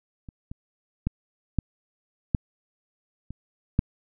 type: clicks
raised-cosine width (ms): 5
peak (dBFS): -28 / -24 / -12 / -10 / -8 / -24 / -7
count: 7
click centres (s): 0.288 / 0.515 / 1.07 / 1.587 / 2.348 / 3.306 / 3.791
effects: none

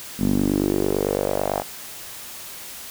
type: tone with band-pass filter sweep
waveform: sawtooth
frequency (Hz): 49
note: G1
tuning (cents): 0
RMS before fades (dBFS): -22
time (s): 0.18-1.64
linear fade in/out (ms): 50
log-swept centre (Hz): 220 to 740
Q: 3.6
effects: white hiss -37 dBFS RMS until 2.9 s

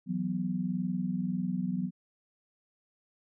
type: chord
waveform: sine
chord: E suspended second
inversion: none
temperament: equal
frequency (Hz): 164.81 / 185 / 246.9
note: E3 / F#3 / B3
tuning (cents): 0 / 0 / 0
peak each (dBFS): -36 / -31 / -35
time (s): 0.06-1.91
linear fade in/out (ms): 50
effects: none

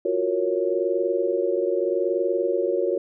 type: chord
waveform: sine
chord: Gb major seventh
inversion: third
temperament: equal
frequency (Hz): 349.2 / 370 / 466.2 / 554.4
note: F4 / Gb4 / Bb4 / Db5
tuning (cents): 0 / 0 / 0 / 0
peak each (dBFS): -27 / -25 / -26 / -26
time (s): 0.05-2.98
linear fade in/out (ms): 5
effects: none

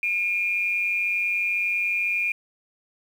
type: tone with amplitude modulation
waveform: sine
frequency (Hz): 2416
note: D7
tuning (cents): +48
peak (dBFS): -19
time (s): 0.03-2.32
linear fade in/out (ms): 2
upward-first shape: sine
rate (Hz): 190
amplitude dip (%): 55
effects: 8-bit

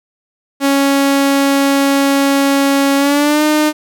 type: tone with pitch glide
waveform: sawtooth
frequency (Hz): 277.2 to 304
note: C#4 to D#4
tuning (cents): 0 to -40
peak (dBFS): -6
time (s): 0.6-3.73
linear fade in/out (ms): 50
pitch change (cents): +160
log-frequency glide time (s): 2.97-3.43
effects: none

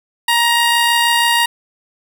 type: tone with amplitude modulation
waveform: 15% pulse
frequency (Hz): 941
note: A#5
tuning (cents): +16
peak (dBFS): -4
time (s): 0.28-1.46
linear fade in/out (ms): 5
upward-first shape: sine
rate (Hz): 66.2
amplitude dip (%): 25
effects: 7-bit

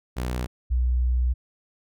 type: tone pair in turn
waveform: sawtooth / sine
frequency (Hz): 61.74 / 61.74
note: B1 / B1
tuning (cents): 0 / 0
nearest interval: unison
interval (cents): 0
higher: neither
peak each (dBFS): -22 / -19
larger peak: second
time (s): 0.16-0.47 / 0.7-1.34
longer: second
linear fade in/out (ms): 20
effects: none

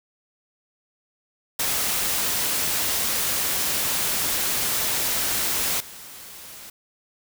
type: noise with level steps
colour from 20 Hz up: white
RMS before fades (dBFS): -24 / -41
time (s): 1.59-6.7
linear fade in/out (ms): 5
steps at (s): 5.8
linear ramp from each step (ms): 5
effects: none

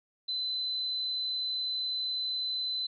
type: tone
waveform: sine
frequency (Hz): 4032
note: B7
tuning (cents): +35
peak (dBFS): -30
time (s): 0.28-2.87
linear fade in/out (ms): 10
effects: none

